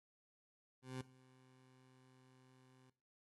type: tone with ADSR envelope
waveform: 20% pulse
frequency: 129.2 Hz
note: C3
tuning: 21 cents flat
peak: -37 dBFS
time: 0.82-2.9 s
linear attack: 190 ms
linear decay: 5 ms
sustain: -24 dB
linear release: 5 ms
effects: noise-tail reverb RT60 0.4 s tail -18 dB re dry + AAC 32 kbps